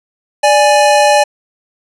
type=tone pair together; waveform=square; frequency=587.6 / 831 Hz; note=D5 / G#5; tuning=+1 / +1 cents; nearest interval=tritone; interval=600 cents; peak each=-10 dBFS; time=0.43-1.24 s; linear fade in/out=10 ms; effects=resampled to 24000 Hz + 7-bit